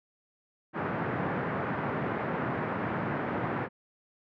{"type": "band-pass noise", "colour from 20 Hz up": "pink", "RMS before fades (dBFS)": -32, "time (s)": [0.73, 3.69], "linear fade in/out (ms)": 50, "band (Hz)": [120, 1800], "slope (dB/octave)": 24, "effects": []}